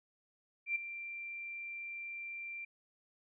sine tone with ADSR envelope, 2362 Hz, D7, 9 cents sharp, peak -29 dBFS, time 0.66-2.65 s, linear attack 95 ms, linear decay 10 ms, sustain -12 dB, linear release 7 ms, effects none

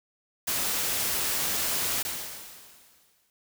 white noise, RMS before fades -28 dBFS, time 0.47-2.03 s, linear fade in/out 10 ms
white noise with exponential decay, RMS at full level -31 dBFS, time 2.05-3.3 s, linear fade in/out 1 ms, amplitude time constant 270 ms
effects none

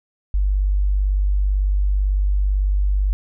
sine tone, 49 Hz, G1, in tune, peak -15 dBFS, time 0.34-3.13 s, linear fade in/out 0 ms, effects none

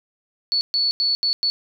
sine tone bursts at uneven times, 4435 Hz, C#8, in tune, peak -17 dBFS, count 5, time 0.52-0.61 / 0.74-0.91 / 1-1.15 / 1.23-1.33 / 1.43-1.5 s, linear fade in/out 0 ms, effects none

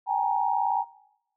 sine tone cluster, 780 / 839 / 938 Hz, G5 / G#5 / A#5, -9 / +17 / +11 cents, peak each -27 dBFS, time 0.06-0.85 s, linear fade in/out 50 ms, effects noise-tail reverb RT60 0.8 s tail -18 dB re dry

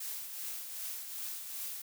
blue noise with tremolo, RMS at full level -39 dBFS, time 0-1.82 s, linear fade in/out 5 ms, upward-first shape triangle, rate 2.6 Hz, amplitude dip 50%, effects none

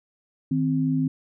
sine tone pair together, 156.18 / 261.6 Hz, D#3 / C4, +7 / 0 cents, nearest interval major sixth, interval 893 cents, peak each -24 / -22 dBFS, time 0.51-1.08 s, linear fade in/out 5 ms, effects none

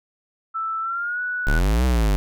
sine tone with pitch glide, 1322 to 1475.3 Hz, E6 to F#6, +5 to -5 cents, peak -23 dBFS, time 0.54-1.6 s, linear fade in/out 20 ms, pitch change +190 cents, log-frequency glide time 0.81-1.21 s
square linear two-way sweep, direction up then down, 32.7 to 65 to 46.97 Hz, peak -17 dBFS, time 1.47-2.16 s, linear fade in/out 0 ms, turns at 1.85 s
effects none

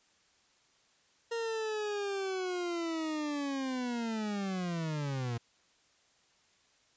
40% pulse linear sweep, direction down, 466.3 to 114.8 Hz, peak -32 dBFS, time 1.31-5.38 s, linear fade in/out 10 ms, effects white hiss -68 dBFS RMS until 6.96 s + resampled to 16000 Hz

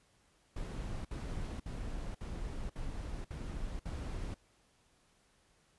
brown noise bursts, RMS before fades -40 dBFS, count 7, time 0.56-4.344 s, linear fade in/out 5 ms, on 490 ms, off 59 ms, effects pink hiss -70 dBFS RMS until 5.78 s + resampled to 24000 Hz

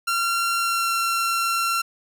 sawtooth tone with pitch glide, 1373 to 1361.9 Hz, F6 to F6, -30 to -44 cents, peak -17 dBFS, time 0.07-1.82 s, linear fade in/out 10 ms, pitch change -14 cents, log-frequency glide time 0.57-0.91 s, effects none

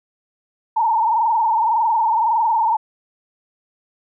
sine tone with frequency modulation, 903 Hz, A5, 45 cents sharp, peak -14 dBFS, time 0.76-2.77 s, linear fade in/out 10 ms, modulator 21.8 Hz, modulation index 2.2, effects none

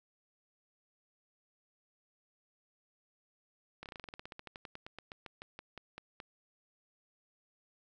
slowing click train, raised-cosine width 0.3 ms, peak -29 dBFS, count 26, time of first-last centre 3.83-6.202 s, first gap 28 ms, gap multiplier 1.09, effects none

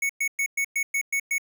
square tone bursts, 2217 Hz, C#7, in tune, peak -23 dBFS, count 8, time 0.02-1.382 s, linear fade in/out 5 ms, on 74 ms, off 110 ms, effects none

